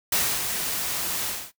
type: noise with ADSR envelope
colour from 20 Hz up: white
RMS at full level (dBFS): -22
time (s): 0.12-1.52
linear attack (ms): 5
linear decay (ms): 270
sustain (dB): -6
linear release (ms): 260
effects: noise-tail reverb RT60 0.1 s tail -17 dB re dry